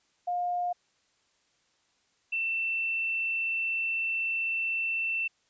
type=tone pair in turn; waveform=sine; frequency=710 / 2681 Hz; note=F5 / E7; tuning=+28 / +29 cents; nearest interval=octave + major seventh; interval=2301 cents; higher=second; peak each=-27 / -27 dBFS; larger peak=neither; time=0.27-0.73 / 2.32-5.28 s; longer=second; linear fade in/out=10 ms; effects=white hiss -70 dBFS RMS until 5.49 s + resampled to 16000 Hz